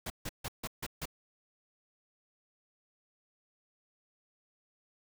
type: noise bursts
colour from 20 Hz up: pink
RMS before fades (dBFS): -38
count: 6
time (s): 0.06-1.056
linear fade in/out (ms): 5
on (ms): 41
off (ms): 150
effects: none